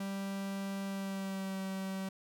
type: tone with pitch glide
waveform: 45% pulse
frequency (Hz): 196 to 191.63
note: G3 to G3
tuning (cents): 0 to -39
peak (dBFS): -36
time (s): 0-2.09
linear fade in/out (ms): 5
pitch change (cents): -39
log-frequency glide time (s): 0.85-1.61
effects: none